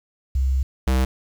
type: tone pair in turn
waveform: sine / square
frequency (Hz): 66 / 64.79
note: C2 / C2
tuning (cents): +16 / -16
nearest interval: unison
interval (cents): 32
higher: first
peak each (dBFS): -17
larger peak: neither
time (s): 0.35-0.63 / 0.87-1.05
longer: first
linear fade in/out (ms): 5
effects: 8-bit